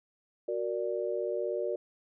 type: chord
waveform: sine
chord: Gb augmented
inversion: none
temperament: equal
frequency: 370 / 466.2 / 587.3 Hz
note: Gb4 / Bb4 / D5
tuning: 0 / 0 / 0 cents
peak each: -34 dBFS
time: 0.48-1.76 s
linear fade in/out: 5 ms
effects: none